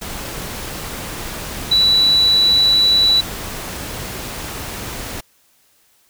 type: tone in noise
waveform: sine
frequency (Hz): 3946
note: B7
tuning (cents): -2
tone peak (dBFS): -10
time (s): 1.71-3.21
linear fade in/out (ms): 10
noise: pink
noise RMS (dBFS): -28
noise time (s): 0.01-5.21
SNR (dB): +15
effects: white hiss -57 dBFS RMS until 6.09 s